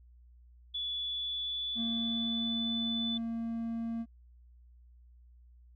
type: tone with pitch glide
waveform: sine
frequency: 3433 to 3497 Hz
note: A7 to A7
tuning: -43 to -11 cents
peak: -33 dBFS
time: 0.74-3.18 s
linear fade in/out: 10 ms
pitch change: +32 cents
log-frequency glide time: 0.96-2.66 s
type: tone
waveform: triangle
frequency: 229.4 Hz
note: A#3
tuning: 28 cents flat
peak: -31 dBFS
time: 1.75-4.06 s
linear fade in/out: 50 ms
effects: added 60 Hz sine -55 dBFS peak until 5.75 s